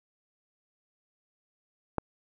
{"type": "click", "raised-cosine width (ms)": 1, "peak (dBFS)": -13, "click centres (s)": 1.983, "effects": []}